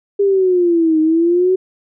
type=exponential two-way sweep; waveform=sine; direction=down then up; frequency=405.8 to 311.1 to 377.8 Hz; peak=-10 dBFS; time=0.19-1.56 s; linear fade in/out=10 ms; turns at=1 s; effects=none